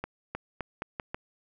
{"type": "accelerating click train", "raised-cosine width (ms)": 0.5, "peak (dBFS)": -18, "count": 6, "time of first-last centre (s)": [0.04, 1.145], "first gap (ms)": 310, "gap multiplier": 0.83, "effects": []}